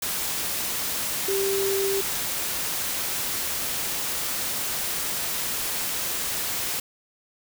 sine tone in noise, 392 Hz, G4, in tune, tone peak -23 dBFS, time 1.28-2.01 s, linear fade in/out 5 ms, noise white, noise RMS -28 dBFS, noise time 0.02-6.8 s, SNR +2 dB, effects none

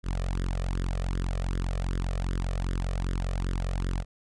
sawtooth tone with flanger, 44.95 Hz, F#1, 49 cents flat, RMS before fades -29 dBFS, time 0.03-4.05 s, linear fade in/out 50 ms, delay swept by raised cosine 0.58 to 1.68 ms, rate 2.6 Hz, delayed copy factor +0.85, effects resampled to 22050 Hz

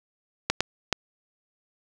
clicks, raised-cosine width 0.2 ms, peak -4 dBFS, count 3, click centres 0.5 / 0.606 / 0.927 s, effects none

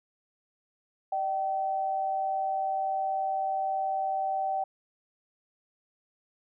sine tone pair together, 610.4 / 769 Hz, D#5 / G5, -33 / -33 cents, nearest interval major third, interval 400 cents, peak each -36 / -27 dBFS, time 1.12-4.64 s, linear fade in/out 5 ms, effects none

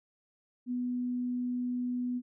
sine tone, 247.1 Hz, B3, 1 cent sharp, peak -30 dBFS, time 0.66-2.22 s, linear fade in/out 50 ms, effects none

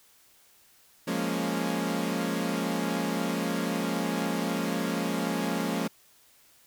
sawtooth chord, Bb minor seventh, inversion second, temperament equal with one note detuned, 174.61 / 207.7 / 231.5 / 277.2 Hz, F3 / Ab3 / Bb3 / Db4, 0 / 0 / -12 / 0 cents, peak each -29 dBFS, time 1.07-5.88 s, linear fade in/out 10 ms, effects white hiss -60 dBFS RMS until 6.66 s

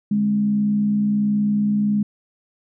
sine tone with frequency modulation, 207.4 Hz, G#3, 2 cents flat, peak -16 dBFS, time 0.11-2.03 s, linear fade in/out 5 ms, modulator 61.4 Hz, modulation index 0.3, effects none

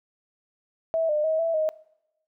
sine tone with pitch steps, 652 / 602 / 635 / 661 / 625 Hz, E5 / D5 / D#5 / E5 / D#5, -19 / +43 / +35 / +5 / +8 cents, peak -21 dBFS, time 0.94-1.69 s, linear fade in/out 0 ms, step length 150 ms, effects noise-tail reverb RT60 0.9 s tail -24 dB re dry

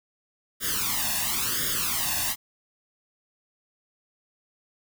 white noise with flanger, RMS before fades -27 dBFS, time 0.6-2.36 s, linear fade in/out 50 ms, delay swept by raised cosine 0.58 to 1.13 ms, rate 0.96 Hz, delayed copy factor +0.95, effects none

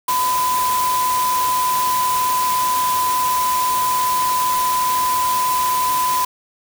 sine tone in noise, 1005 Hz, B5, 30 cents sharp, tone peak -16 dBFS, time 0.08-6.25 s, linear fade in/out 5 ms, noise white, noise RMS -25 dBFS, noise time 0.08-6.25 s, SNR +6 dB, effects none

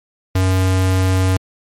square tone, 93.6 Hz, F#2, 20 cents sharp, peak -13 dBFS, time 0.35-1.37 s, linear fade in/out 5 ms, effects MP3 64 kbps

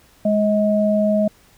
sine tone pair together, 208.6 / 633 Hz, G#3 / D#5, +8 / +30 cents, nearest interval octave + perfect fifth, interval 1922 cents, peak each -17 dBFS, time 0.25-1.28 s, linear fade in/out 5 ms, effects pink hiss -53 dBFS RMS until 1.57 s

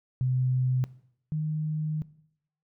sine tone pair in turn, 128.1 / 154.33 Hz, C3 / D#3, -36 / -14 cents, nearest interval minor third, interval 322 cents, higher second, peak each -23 / -26 dBFS, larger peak first, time 0.21-0.84 / 1.32-2.02 s, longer second, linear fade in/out 0 ms, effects noise-tail reverb RT60 0.7 s tail -19 dB re dry

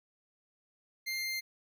25% pulse tone, 2101 Hz, C7, 7 cents sharp, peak -30 dBFS, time 1.06-1.41 s, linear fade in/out 20 ms, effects none

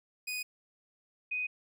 sawtooth / sine tone pair in turn, 2485 / 2497 Hz, D#7 / D#7, -3 / +6 cents, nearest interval unison, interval 9 cents, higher second, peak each -31 / -31 dBFS, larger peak neither, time 0.27-0.43 / 1.31-1.47 s, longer neither, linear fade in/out 10 ms, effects none

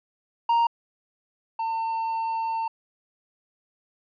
triangle tone pair in turn, 932.3 / 902.6 Hz, A#5 / A5, 0 / +44 cents, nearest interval minor second, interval 56 cents, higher first, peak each -16 / -23 dBFS, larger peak first, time 0.49-0.67 / 1.59-2.68 s, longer second, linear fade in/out 5 ms, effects resampled to 11025 Hz

